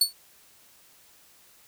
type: tone with exponential decay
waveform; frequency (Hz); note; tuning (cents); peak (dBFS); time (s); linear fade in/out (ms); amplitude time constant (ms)
sawtooth; 4435; C#8; 0; -12; 0.01-0.13; 5; 26
effects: white hiss -57 dBFS RMS until 1.67 s